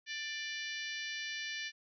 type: harmonic tone with a mistuned harmonic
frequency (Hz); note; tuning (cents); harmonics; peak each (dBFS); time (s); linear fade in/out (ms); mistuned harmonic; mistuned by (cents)
590; D5; +8; 3 / 4 / 5 / 6 / 7 / 8 / 9 / 10; -42 / -44 / -46 / -48 / -49 / -50 / -51 / -52; 0.06-1.72; 50; 9; +73
effects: none